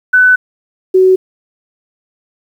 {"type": "tone pair in turn", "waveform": "sine", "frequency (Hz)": [1500, 374.3], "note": ["F#6", "F#4"], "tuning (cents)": [23, 20], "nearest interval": "2 octaves", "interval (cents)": 2403, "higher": "first", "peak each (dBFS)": -4, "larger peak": "neither", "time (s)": [[0.13, 0.36], [0.94, 1.16]], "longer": "first", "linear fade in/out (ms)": 10, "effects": ["7-bit"]}